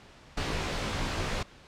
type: noise with comb filter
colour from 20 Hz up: pink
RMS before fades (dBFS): -31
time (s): 0.37-1.43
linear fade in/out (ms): 5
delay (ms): 17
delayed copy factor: -0.85
effects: pink hiss -53 dBFS RMS until 1.67 s + low-pass 5000 Hz 12 dB/octave